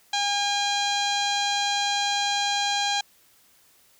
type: harmonic tone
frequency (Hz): 810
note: G#5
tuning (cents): -43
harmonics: 1 / 2 / 3 / 4 / 5 / 6 / 7 / 8 / 9 / 10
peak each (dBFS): -26 / -32 / -33 / -29 / -30 / -39 / -39 / -36 / -39 / -44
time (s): 0.13-3.01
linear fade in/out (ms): 5
effects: white hiss -59 dBFS RMS until 3.99 s